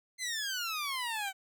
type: exponential sweep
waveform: 15% pulse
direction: down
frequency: 2093 to 753 Hz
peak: -27 dBFS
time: 0.18-1.33 s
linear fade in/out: 50 ms
effects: none